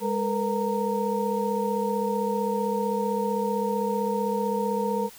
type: tone cluster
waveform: sine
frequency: 204.1 / 452.2 / 487.8 / 924 Hz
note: G#3 / A4 / B4 / A#5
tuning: -30 / +47 / -21 / -16 cents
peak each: -29 dBFS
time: 0-5.1 s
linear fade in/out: 50 ms
effects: white hiss -48 dBFS RMS until 5.18 s